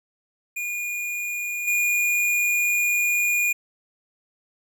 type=tone with level steps; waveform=square; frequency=2434 Hz; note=D#7; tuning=39 cents flat; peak=-27 / -20 dBFS; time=0.56-3.53 s; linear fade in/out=10 ms; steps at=1.67 s; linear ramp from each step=10 ms; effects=none